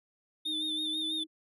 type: tone with pitch glide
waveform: sine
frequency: 311.1 to 316.4 Hz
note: D#4 to D#4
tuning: 0 to +29 cents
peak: -39 dBFS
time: 0.45-1.27 s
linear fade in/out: 50 ms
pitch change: +29 cents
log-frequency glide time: 0.88-1.07 s
type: tone with vibrato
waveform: triangle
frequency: 3600 Hz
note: A7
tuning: 39 cents sharp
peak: -30 dBFS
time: 0.45-1.24 s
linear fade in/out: 10 ms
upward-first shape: sine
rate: 6.1 Hz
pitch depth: 58 cents each way
effects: none